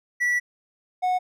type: tone pair in turn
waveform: triangle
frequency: 1952 / 733.1 Hz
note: B6 / F#5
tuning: -21 / -16 cents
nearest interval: octave + perfect fourth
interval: 1695 cents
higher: first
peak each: -18 dBFS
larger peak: neither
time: 0.2-0.4 / 1.02-1.19 s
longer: first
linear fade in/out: 20 ms
effects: none